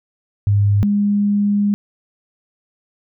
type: tone pair in turn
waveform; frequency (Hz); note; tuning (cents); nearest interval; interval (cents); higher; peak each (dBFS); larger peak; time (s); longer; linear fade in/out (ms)
sine; 101.7 / 204.2; G#2 / G#3; -36 / -29; octave; 1207; second; -11 / -13; first; 0.47-0.83 / 0.83-1.74; second; 0
effects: none